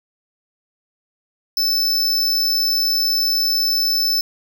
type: tone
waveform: square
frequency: 5274 Hz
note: E8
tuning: in tune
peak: -16 dBFS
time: 1.57-4.21 s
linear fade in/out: 2 ms
effects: none